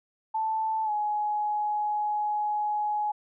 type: tone with pitch glide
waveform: sine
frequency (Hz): 880 to 839.8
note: A5 to G#5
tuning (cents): 0 to +19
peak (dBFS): -25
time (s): 0.34-3.12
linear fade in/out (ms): 10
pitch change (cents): -81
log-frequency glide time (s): 0.84-0.91
effects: none